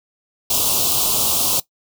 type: band-stop noise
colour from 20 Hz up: white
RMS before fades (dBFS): -18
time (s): 0.5-1.6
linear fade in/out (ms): 5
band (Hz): 1200 to 2800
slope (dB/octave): 48
effects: noise-tail reverb RT60 0.1 s tail -18 dB re dry